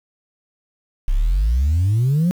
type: exponential sweep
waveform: sine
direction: up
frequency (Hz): 31.15 to 185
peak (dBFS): -12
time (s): 1.08-2.31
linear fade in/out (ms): 0
effects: tanh soft clip ceiling -12 dBFS + 7-bit